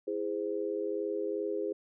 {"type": "chord", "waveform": "sine", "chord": "E augmented", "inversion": "none", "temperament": "just", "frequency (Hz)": [329.6, 412, 515], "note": ["E4", "G#4", "B#4"], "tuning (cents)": [0, -14, -28], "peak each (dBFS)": [-37, -33, -37], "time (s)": [0.07, 1.73], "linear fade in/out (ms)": 10, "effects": []}